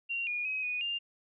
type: tone with pitch steps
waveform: sine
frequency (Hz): 2759 / 2439 / 2537 / 2475 / 2800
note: F7 / D#7 / D#7 / D#7 / F7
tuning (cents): -22 / -35 / +33 / -10 / +4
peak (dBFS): -31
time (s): 0.09-0.99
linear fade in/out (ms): 20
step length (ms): 180
effects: none